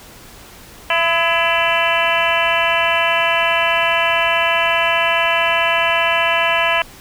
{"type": "harmonic tone with a mistuned harmonic", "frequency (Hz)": 335.2, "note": "E4", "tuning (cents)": 29, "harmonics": [2, 3, 4, 5, 6, 7, 8, 9], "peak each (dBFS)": [-20, -20, -25, -21, -25, -22, -21, -23], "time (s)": [0.9, 6.82], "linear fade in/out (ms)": 2, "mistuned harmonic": 4, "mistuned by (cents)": -58, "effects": ["pink hiss -40 dBFS RMS until 7 s"]}